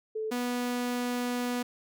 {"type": "tone pair in turn", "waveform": ["sine", "sawtooth"], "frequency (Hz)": [436.7, 245.1], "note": ["A4", "B3"], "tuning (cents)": [-13, -13], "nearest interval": "minor seventh", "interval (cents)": 1000, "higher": "first", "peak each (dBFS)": [-30, -25], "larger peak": "second", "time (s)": [[0.15, 0.31], [0.31, 1.63]], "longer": "second", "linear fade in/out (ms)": 10, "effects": []}